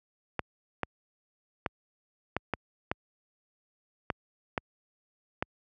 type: clicks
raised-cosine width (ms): 0.5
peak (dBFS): -13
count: 9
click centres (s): 0.393 / 0.833 / 1.662 / 2.366 / 2.537 / 2.915 / 4.102 / 4.578 / 5.425
effects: high-pass 60 Hz 12 dB/octave